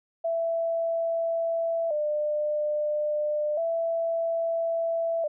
sine tone with vibrato, 631 Hz, D#5, 24 cents sharp, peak -24 dBFS, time 0.24-5.28 s, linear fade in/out 10 ms, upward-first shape square, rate 0.3 Hz, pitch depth 89 cents each way, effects none

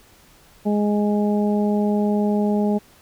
harmonic tone, 207.7 Hz, G#3, in tune, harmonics 1 / 2 / 3 / 4, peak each -18 / -24 / -28 / -30 dBFS, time 0.65-2.79 s, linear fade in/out 20 ms, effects pink hiss -52 dBFS RMS until 3.01 s

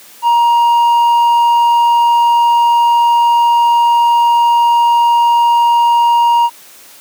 sine tone with hard clipping, 943 Hz, A#5, 20 cents sharp, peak -8 dBFS, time 0.22-6.5 s, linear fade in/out 50 ms, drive 3 dB, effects white hiss -39 dBFS RMS until 7 s + high-pass 200 Hz 12 dB/octave

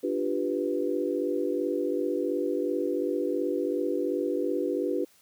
sine chord, G dominant seventh, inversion second, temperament equal, 293.7 / 349.2 / 392 / 493.9 Hz, D4 / F4 / G4 / B4, 0 / 0 / 0 / 0 cents, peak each -31 dBFS, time 0.03-5.05 s, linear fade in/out 10 ms, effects white hiss -61 dBFS RMS until 5.21 s + high-pass 60 Hz 12 dB/octave

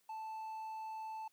triangle tone, 879 Hz, A5, 2 cents flat, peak -40 dBFS, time 0.09-1.28 s, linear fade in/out 5 ms, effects white hiss -75 dBFS RMS until 1.32 s + high-pass 150 Hz 12 dB/octave

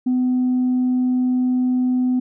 sine tone, 252.3 Hz, B3, 37 cents sharp, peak -14 dBFS, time 0.06-2.2 s, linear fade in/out 10 ms, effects tanh soft clip ceiling -13 dBFS

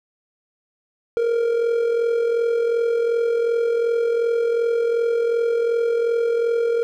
triangle tone with amplitude modulation, 466.2 Hz, A#4, in tune, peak -13 dBFS, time 1.17-6.83 s, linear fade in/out 0 ms, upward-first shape sine, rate 42.7 Hz, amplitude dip 50%, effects none

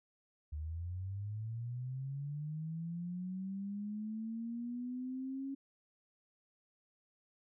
sine linear sweep, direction up, 73.42 to 274.9 Hz, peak -38 dBFS, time 0.52-5.55 s, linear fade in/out 10 ms, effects none

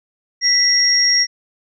sine tone pair together, 1975.5 / 5588 Hz, B6 / F8, 0 / 0 cents, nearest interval octave + tritone, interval 1800 cents, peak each -19 / -12 dBFS, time 0.41-1.27 s, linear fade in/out 50 ms, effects none

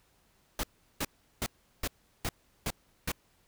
pink noise bursts, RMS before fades -32 dBFS, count 7, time 0.59-3.118 s, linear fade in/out 2 ms, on 44 ms, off 370 ms, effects pink hiss -68 dBFS RMS until 3.47 s

